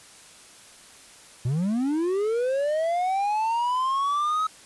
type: linear sweep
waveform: triangle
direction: up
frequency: 114.6 to 1285 Hz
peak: -20 dBFS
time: 1.45-4.47 s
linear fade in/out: 5 ms
effects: white hiss -49 dBFS RMS until 4.65 s + resampled to 24000 Hz